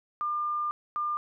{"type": "tone pair in turn", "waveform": "sine", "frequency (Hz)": [1200, 1200], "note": ["D6", "D6"], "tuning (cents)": [37, 37], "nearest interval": "unison", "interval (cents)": 0, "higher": "neither", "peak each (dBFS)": -27, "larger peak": "neither", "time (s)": [[0.21, 0.71], [0.96, 1.17]], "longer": "first", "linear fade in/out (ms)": 0, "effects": []}